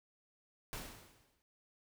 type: noise with exponential decay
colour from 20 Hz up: pink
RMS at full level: -42 dBFS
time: 0.73-1.42 s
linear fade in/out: 0 ms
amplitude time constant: 150 ms
effects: none